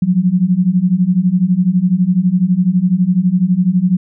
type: beating tone pair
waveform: sine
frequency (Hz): 174.61 / 186.61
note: F3 / F#3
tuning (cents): 0 / +15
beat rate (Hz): 12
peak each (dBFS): -14 / -12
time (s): 0.02-3.97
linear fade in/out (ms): 5
effects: none